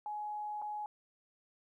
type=tone with dropouts; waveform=sine; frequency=840 Hz; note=G#5; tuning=19 cents sharp; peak=-37 dBFS; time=0.06-0.86 s; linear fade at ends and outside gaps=1 ms; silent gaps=0.617-0.622 s; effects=13-bit